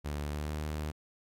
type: tone with pitch glide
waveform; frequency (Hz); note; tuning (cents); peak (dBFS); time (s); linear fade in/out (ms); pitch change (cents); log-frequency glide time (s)
sawtooth; 73.42 to 76.1; D2 to D#2; 0 to -38; -30; 0.04-0.92; 20; +62; 0.26-0.55
effects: AAC 64 kbps